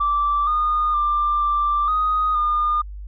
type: tone with pitch steps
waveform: sine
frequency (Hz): 1168 / 1223 / 1187 / 1179 / 1248 / 1213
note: D6 / D#6 / D6 / D6 / D#6 / D#6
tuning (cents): -10 / -30 / +18 / +6 / +5 / -44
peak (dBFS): -16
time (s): 0-2.82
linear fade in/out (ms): 10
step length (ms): 470
effects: tanh soft clip ceiling -12 dBFS + added 50 Hz sine -31 dBFS peak until 3.07 s